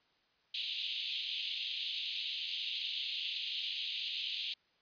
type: band-pass noise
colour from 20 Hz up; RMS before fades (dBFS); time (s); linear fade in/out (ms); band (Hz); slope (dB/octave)
pink; -39; 0.54-4.54; 5; 2800 to 4100; 48
effects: white hiss -72 dBFS RMS until 4.81 s + resampled to 11025 Hz